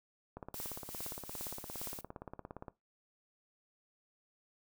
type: click train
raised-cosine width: 1 ms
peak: -30 dBFS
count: 41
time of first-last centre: 0.37-2.682 s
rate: 17.3 Hz
type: noise with tremolo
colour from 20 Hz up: blue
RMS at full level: -42 dBFS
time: 0.54-2.01 s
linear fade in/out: 2 ms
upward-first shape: triangle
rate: 2.5 Hz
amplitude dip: 70%
effects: noise-tail reverb RT60 0.2 s tail -19 dB re dry